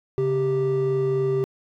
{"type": "tone pair together", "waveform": "triangle", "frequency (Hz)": [138.59, 392], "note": ["C#3", "G4"], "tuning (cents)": [0, 0], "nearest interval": "octave + tritone", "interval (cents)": 1800, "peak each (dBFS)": [-23, -18], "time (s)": [0.18, 1.44], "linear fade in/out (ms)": 0, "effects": ["tanh soft clip ceiling -13 dBFS"]}